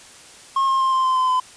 triangle tone with pitch steps, 1078 / 1067.5 / 1057 / 1046.7 / 1036.5 / 1026.4 / 1016.3 Hz, C#6 / C6 / C6 / C6 / C6 / C6 / B5, -49 / +34 / +17 / 0 / -17 / -34 / +49 cents, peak -14 dBFS, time 0.56-1.4 s, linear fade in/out 5 ms, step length 120 ms, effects white hiss -44 dBFS RMS until 1.56 s + resampled to 22050 Hz

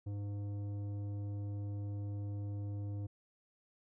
sine tone with tanh clipping, 101.7 Hz, G#2, 36 cents flat, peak -39 dBFS, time 0.06-3.07 s, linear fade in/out 10 ms, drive 11 dB, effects none

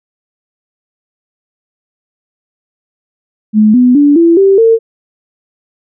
sine tone with pitch steps, 214 / 248.7 / 289 / 335.8 / 390.2 / 453.5 Hz, A3 / B3 / D4 / E4 / G4 / A#4, -48 / +12 / -28 / +32 / -8 / -48 cents, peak -3 dBFS, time 3.53-4.79 s, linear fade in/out 50 ms, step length 210 ms, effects none

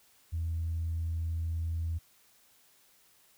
sine tone, 82.41 Hz, E2, in tune, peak -29 dBFS, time 0.32-1.99 s, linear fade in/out 20 ms, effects tanh soft clip ceiling -26 dBFS + white hiss -64 dBFS RMS until 3.37 s

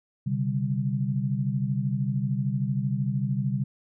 sine chord, C suspended second, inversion none, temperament equal with one note detuned, 130.81 / 143.89 / 196 Hz, C3 / D3 / G3, 0 / -35 / 0 cents, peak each -27 / -29 / -29 dBFS, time 0.26-3.64 s, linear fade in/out 10 ms, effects none

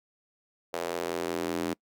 square tone with high-pass filter sweep, 42.59 Hz, F1, 43 cents flat, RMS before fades -32 dBFS, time 0.73-1.74 s, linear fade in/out 10 ms, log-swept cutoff 520 to 280 Hz, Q 2.1, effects noise-tail reverb RT60 0.1 s tail -26 dB re dry

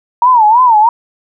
sine tone with vibrato, 927 Hz, A#5, 10 cents flat, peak -4 dBFS, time 0.22-0.89 s, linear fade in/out 2 ms, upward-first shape sine, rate 3.1 Hz, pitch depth 170 cents each way, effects none

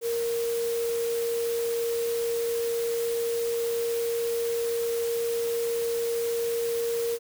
sine tone in noise, 466.2 Hz, A#4, in tune, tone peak -25 dBFS, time 0.01-7.19 s, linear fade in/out 50 ms, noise white, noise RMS -38 dBFS, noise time 0.01-7.19 s, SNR +10 dB, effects none

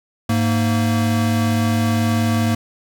square tone pair together, 103.83 / 229.3 Hz, G#2 / A#3, 0 / -28 cents, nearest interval octave + major second, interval 1372 cents, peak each -19 dBFS, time 0.29-2.55 s, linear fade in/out 5 ms, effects none

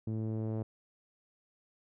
sawtooth tone with low-pass filter sweep, 110 Hz, A2, in tune, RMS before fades -35 dBFS, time 0.07-0.63 s, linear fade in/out 5 ms, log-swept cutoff 300 to 570 Hz, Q 1.2, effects none

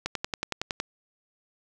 click train, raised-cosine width 0.2 ms, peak -11 dBFS, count 9, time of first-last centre 0.06-0.801 s, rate 10.8 Hz, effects none

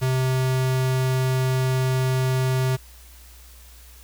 square tone, 129.9 Hz, C3, 12 cents flat, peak -20 dBFS, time 0.01-2.77 s, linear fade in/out 20 ms, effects added 60 Hz sine -45 dBFS peak until 4.03 s + white hiss -50 dBFS RMS until 4.03 s

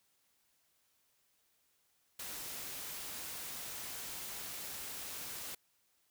white noise, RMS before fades -44 dBFS, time 2.19-5.55 s, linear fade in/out 5 ms, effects white hiss -75 dBFS RMS until 6.1 s

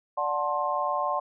sine chord, D dominant seventh, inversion none, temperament just, 587.3 / 734.2 / 881 / 1057.2 Hz, D5 / F#5 / A5 / C6, 0 / -14 / +2 / +18 cents, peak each -31 / -31 / -32 / -28 dBFS, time 0.17-1.2 s, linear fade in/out 10 ms, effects none

